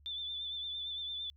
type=tone with vibrato; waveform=sine; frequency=3523 Hz; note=A7; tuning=1 cent sharp; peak=-37 dBFS; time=0.06-1.3 s; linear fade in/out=0 ms; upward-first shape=sine; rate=8.8 Hz; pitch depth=36 cents each way; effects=added 72 Hz sine -59 dBFS peak until 1.36 s